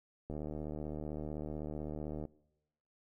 click train, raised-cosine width 2 ms, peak -28 dBFS, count 149, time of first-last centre 0.3-2.253 s, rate 75.8 Hz, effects noise-tail reverb RT60 0.9 s tail -22 dB re dry

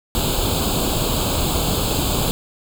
pink noise with comb filter, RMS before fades -20 dBFS, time 0.15-2.31 s, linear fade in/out 0 ms, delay 0.26 ms, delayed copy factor +0.9, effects none

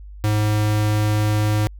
square tone, 106 Hz, G#2, 36 cents sharp, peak -17 dBFS, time 0.24-1.67 s, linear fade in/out 0 ms, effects added 50 Hz sine -35 dBFS peak until 1.79 s

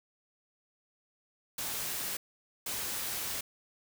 white noise bursts at uneven times, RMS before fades -36 dBFS, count 2, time 1.58-2.17 / 2.66-3.41 s, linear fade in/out 5 ms, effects none

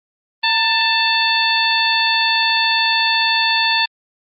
harmonic tone with a mistuned harmonic, 886 Hz, A5, 12 cents sharp, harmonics 1 / 2 / 3 / 4 / 5, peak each -20 / -20 / -20 / -20 / -20 dBFS, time 0.43-3.86 s, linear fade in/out 10 ms, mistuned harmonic 1, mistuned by +53 cents, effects Opus 32 kbps

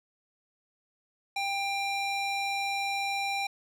square tone with band-pass filter, 793 Hz, G5, 20 cents sharp, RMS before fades -31 dBFS, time 1.36-3.47 s, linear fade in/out 5 ms, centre 2800 Hz, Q 0.8, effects none

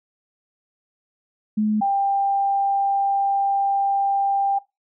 sine tone pair in turn, 213.4 / 792.5 Hz, G#3 / G5, +47 / +19 cents, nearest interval octave + major seventh, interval 2272 cents, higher second, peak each -17 / -17 dBFS, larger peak neither, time 1.57-1.81 / 1.81-4.59 s, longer second, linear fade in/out 10 ms, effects noise-tail reverb RT60 0.2 s tail -19 dB re dry

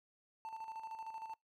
triangle tone with tremolo, 890 Hz, A5, 20 cents sharp, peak -40 dBFS, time 0.45-1.34 s, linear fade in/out 0 ms, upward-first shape square, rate 13 Hz, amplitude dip 55%, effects noise-tail reverb RT60 0.2 s tail -26 dB re dry

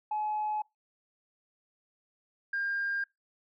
sine tone pair in turn, 850 / 1604.6 Hz, G#5 / G6, +40 / +40 cents, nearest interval major seventh, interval 1100 cents, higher second, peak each -28 dBFS, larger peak neither, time 0.11-0.62 / 2.53-3.04 s, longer neither, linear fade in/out 5 ms, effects noise-tail reverb RT60 0.2 s tail -25 dB re dry + tanh soft clip ceiling -25 dBFS

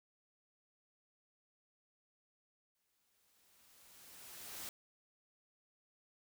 white noise with exponential growth, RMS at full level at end -45 dBFS, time 2.75-4.69 s, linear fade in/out 1 ms, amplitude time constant 420 ms, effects none

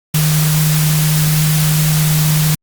sine tone in noise, 154.2 Hz, D#3, 15 cents flat, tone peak -11 dBFS, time 0.14-2.55 s, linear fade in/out 5 ms, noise white, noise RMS -19 dBFS, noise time 0.14-2.55 s, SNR +5 dB, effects Opus 48 kbps

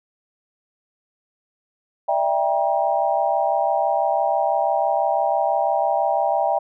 sine chord, E half-diminished seventh, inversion third, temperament just, 593.3 / 659.3 / 791.1 / 949.3 Hz, D5 / E5 / G5 / Bb5, +18 / 0 / +16 / +31 cents, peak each -24 / -22 / -21 / -26 dBFS, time 2.08-6.59 s, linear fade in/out 10 ms, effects none

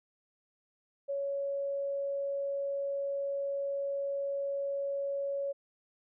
sine tone, 558 Hz, C#5, 11 cents sharp, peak -31 dBFS, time 1.08-5.53 s, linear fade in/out 20 ms, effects none

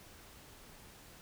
silence, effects pink hiss -56 dBFS RMS until 1.21 s

